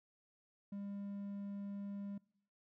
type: tone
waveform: triangle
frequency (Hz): 200.6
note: G3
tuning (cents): +40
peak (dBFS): -40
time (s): 0.72-2.18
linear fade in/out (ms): 5
effects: noise-tail reverb RT60 0.7 s tail -24 dB re dry